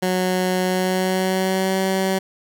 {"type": "tone with pitch glide", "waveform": "15% pulse", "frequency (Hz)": [184, 190.49], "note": ["F#3", "G3"], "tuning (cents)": [-9, -49], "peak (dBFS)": -12, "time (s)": [0.02, 2.19], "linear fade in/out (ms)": 10, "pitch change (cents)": 60, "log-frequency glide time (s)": [0.64, 1.79], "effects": []}